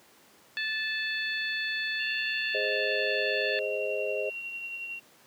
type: harmonic tone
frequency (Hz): 874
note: A5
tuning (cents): -12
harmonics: 2 / 3 / 4 / 5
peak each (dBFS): -31 / -35 / -37 / -39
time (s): 0.57-3.59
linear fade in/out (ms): 0
type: tone with tremolo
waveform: sine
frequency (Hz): 2747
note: F7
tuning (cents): -29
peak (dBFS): -33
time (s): 1.99-5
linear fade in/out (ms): 20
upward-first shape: triangle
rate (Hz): 11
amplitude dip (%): 40
type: chord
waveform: sine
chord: Ab major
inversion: none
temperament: equal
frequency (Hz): 415.3 / 523.3 / 622.3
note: Ab4 / C5 / Eb5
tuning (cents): 0 / 0 / 0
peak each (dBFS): -33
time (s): 2.54-4.3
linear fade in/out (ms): 10
effects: pink hiss -58 dBFS RMS until 5.26 s + high-pass 200 Hz 12 dB/octave